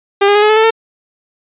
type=tone with pitch steps; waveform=sawtooth; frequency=400 / 407.9 / 416 / 424.3 / 432.7 / 441.3 / 450 Hz; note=G4 / G#4 / G#4 / G#4 / A4 / A4 / A4; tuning=+35 / -31 / +3 / +37 / -29 / +5 / +39 cents; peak=-3 dBFS; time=0.21-0.707 s; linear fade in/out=10 ms; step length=71 ms; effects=resampled to 8000 Hz